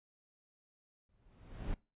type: noise with exponential growth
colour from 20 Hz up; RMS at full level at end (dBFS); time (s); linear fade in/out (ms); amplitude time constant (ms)
brown; -36; 1.09-1.74; 2; 140
effects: noise-tail reverb RT60 0.3 s tail -22 dB re dry + resampled to 8000 Hz